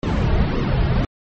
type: noise with flanger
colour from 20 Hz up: brown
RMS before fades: -18 dBFS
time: 0.03-1.05 s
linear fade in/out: 2 ms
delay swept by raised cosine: 1.2 to 4 ms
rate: 1.8 Hz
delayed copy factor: -0.7
effects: low-pass 4000 Hz 12 dB/octave + MP3 32 kbps